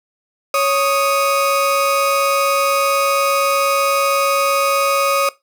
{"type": "tone pair together", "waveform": "35% pulse", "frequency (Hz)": [554.4, 1244.5], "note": ["C#5", "D#6"], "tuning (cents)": [0, 0], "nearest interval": "octave + major second", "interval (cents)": 1400, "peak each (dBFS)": -15, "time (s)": [0.54, 5.29], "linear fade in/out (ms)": 2, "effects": ["noise-tail reverb RT60 0.2 s tail -19 dB re dry"]}